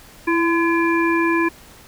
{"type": "harmonic tone with a mistuned harmonic", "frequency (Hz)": 340, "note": "F4", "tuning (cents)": -46, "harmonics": [1, 3, 5, 7], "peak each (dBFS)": [-17, -22, -24, -25], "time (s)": [0.27, 1.49], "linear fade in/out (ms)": 10, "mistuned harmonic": 1, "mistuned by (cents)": -34, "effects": ["pink hiss -45 dBFS RMS until 1.87 s"]}